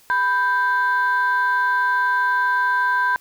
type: tone pair together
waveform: sine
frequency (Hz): 992.8 / 1568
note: B5 / G6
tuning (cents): +9 / 0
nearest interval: minor sixth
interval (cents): 791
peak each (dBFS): -18 / -18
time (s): 0.1-3.16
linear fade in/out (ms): 0
effects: tanh soft clip ceiling -11 dBFS + white hiss -53 dBFS RMS until 3.2 s